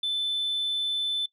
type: tone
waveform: sine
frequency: 3520 Hz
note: A7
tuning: in tune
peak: -23 dBFS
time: 0.03-1.26 s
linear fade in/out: 5 ms
effects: noise-tail reverb RT60 0.1 s tail -21 dB re dry + tanh soft clip ceiling -23 dBFS